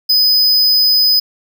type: tone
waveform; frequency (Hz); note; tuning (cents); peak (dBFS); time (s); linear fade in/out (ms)
square; 5010; D#8; +11; -9; 0.09-1.2; 10
effects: none